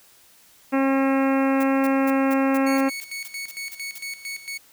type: harmonic tone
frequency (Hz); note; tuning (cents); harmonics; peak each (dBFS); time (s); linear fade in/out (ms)
269.9; C#4; -46; 1 / 2 / 3 / 4 / 5 / 6 / 7 / 8 / 9 / 10; -19 / -25 / -29 / -31 / -33 / -35 / -36 / -37 / -38 / -39; 0.72-2.9; 20
type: noise bursts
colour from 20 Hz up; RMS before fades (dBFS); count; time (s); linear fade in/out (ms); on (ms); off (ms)
blue; -37; 11; 1.6-3.985; 5; 35; 200
type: tone with tremolo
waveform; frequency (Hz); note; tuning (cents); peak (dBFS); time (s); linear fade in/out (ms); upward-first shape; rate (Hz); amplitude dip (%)
sawtooth; 2217; C#7; 0; -26; 2.66-4.58; 10; square; 4.4; 75
effects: white hiss -54 dBFS RMS until 4.72 s

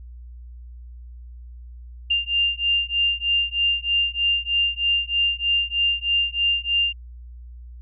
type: beating tone pair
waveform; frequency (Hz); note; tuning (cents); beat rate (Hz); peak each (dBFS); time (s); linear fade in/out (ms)
sine; 2794 / 2797.2; F7 / F7; 0 / +2; 3.2; -22; 2.1-6.93; 10
effects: added 60 Hz sine -37 dBFS peak until 7.81 s

